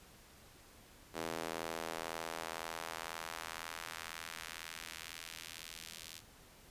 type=tone with high-pass filter sweep; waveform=square; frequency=41 Hz; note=E1; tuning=9 cents flat; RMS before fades=-45 dBFS; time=1.13-6.22 s; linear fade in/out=50 ms; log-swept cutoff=380 to 3600 Hz; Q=0.92; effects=pink hiss -60 dBFS RMS until 6.7 s + resampled to 32000 Hz